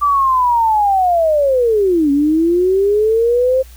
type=linear two-way sweep; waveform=sine; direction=down then up; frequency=1174.7 to 277.2 to 529 Hz; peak=-10 dBFS; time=0.01-3.63 s; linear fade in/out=20 ms; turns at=2.11 s; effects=added 60 Hz sine -36 dBFS peak until 3.76 s + white hiss -46 dBFS RMS until 3.76 s